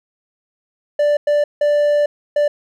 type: tone bursts at uneven times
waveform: triangle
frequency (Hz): 587.3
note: D5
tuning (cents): 0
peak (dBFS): -10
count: 4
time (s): 0.99-1.17 / 1.27-1.44 / 1.61-2.06 / 2.36-2.48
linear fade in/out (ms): 5
effects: none